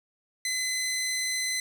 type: tone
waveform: 15% pulse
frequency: 2031 Hz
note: B6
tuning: 48 cents sharp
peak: -21 dBFS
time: 0.45-1.6 s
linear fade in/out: 2 ms
effects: none